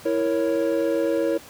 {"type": "chord", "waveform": "triangle", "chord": "A# diminished", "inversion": "second", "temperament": "equal", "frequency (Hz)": [329.6, 466.2, 554.4], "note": ["E4", "A#4", "C#5"], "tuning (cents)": [0, 0, 0], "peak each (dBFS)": [-22, -23, -22], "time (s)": [0.05, 1.38], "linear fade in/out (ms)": 10, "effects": ["pink hiss -44 dBFS RMS until 1.49 s", "high-pass 100 Hz 12 dB/octave"]}